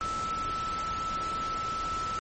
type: tone in noise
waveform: sine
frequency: 1318.5 Hz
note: E6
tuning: in tune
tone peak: -30 dBFS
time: 0.01-2.19 s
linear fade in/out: 0 ms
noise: pink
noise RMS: -39 dBFS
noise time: 0.01-2.19 s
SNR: +6 dB
effects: low-pass 11000 Hz 12 dB/octave + MP3 32 kbps